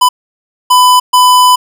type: tone bursts at uneven times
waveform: square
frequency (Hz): 1000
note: B5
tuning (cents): +21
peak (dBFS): -4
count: 3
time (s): 0.01-0.09 / 0.7-1 / 1.13-1.56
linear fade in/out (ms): 10
effects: none

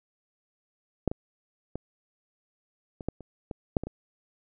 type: clicks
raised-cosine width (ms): 2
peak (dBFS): -10 / -18 / -20 / -25 / -15 / -30 / -21 / -9 / -20 / -23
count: 10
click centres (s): 1.077 / 1.115 / 1.756 / 3.008 / 3.086 / 3.207 / 3.512 / 3.768 / 3.836 / 3.87
effects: none

